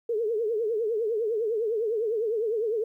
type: tone with vibrato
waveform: sine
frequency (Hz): 443.8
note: A4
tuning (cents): +15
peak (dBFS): -24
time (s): 0.09-2.84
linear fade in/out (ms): 5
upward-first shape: triangle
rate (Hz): 9.9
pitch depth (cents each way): 150
effects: 11-bit